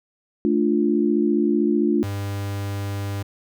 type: chord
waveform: sine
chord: D minor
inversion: second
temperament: equal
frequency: 220 / 293.7 / 349.2 Hz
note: A3 / D4 / F4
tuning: 0 / 0 / 0 cents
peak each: -21 dBFS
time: 0.45-2.03 s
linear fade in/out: 0 ms
type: tone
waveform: 45% pulse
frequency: 100 Hz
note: G2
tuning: 35 cents sharp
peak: -25 dBFS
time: 2.03-3.23 s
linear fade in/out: 10 ms
effects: none